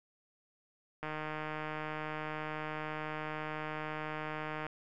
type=click train; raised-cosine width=0.5 ms; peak=-24 dBFS; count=561; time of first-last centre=1.03-4.666 s; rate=154 Hz; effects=none